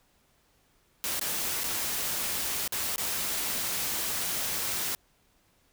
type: noise with dropouts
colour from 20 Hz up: white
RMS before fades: -31 dBFS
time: 1.04-4.95 s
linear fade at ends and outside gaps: 0 ms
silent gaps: 1.195-1.213 / 1.635-1.641 / 2.677-2.723 / 2.96-2.981 s
effects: pink hiss -67 dBFS RMS until 5.72 s